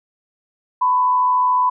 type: tone with frequency modulation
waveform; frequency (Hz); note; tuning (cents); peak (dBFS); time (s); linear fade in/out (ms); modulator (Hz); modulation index
sine; 1000; B5; +21; -13; 0.81-1.7; 10; 86.3; 0.4
effects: none